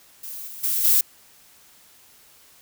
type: noise with level steps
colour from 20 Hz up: violet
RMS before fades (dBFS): -35 / -38 / -23 / -17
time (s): 0.23-1.01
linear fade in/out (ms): 5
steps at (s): 0.47 / 0.63 / 0.84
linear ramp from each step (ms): 10
effects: white hiss -53 dBFS RMS until 2.61 s